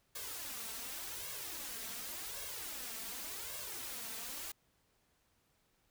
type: noise with flanger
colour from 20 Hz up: white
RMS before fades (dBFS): -44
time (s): 0.15-4.52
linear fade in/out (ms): 5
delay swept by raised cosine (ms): 1.8 to 4.5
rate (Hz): 0.88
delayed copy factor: +0.75
effects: pink hiss -75 dBFS RMS until 5.9 s